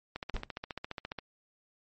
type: click train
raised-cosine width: 0.3 ms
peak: -21 dBFS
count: 16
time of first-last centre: 0.16-1.187 s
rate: 14.6 Hz
type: noise with exponential decay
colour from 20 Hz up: brown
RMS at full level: -33 dBFS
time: 0.34-0.51 s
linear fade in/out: 2 ms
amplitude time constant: 36 ms
effects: MP3 32 kbps